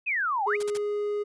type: exponential two-way sweep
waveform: sine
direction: down then up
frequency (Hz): 2637 to 753 to 2637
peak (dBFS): -24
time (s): 0.06-0.57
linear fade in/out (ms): 20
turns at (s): 0.45
type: tone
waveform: triangle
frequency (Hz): 414.3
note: G#4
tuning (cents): -4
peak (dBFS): -24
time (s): 0.46-1.24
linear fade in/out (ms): 20
type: noise bursts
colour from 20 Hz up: white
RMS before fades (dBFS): -36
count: 3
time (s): 0.6-0.776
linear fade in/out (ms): 5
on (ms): 30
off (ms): 43
effects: resampled to 22050 Hz